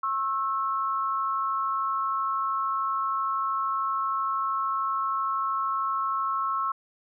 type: tone pair together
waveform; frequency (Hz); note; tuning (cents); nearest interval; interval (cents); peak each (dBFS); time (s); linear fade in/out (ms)
sine; 1085.5 / 1318.5; C#6 / E6; -37 / 0; minor third; 337; -27 / -28; 0.03-6.72; 5
effects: none